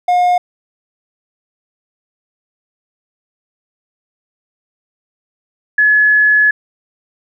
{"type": "tone pair in turn", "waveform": ["triangle", "sine"], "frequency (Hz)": [716, 1702.9], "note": ["F5", "G#6"], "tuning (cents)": [43, 43], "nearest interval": "octave + minor third", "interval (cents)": 1500, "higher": "second", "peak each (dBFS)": -7, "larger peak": "neither", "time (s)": [[0.08, 0.38], [5.78, 6.51]], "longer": "second", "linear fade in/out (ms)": 5, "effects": []}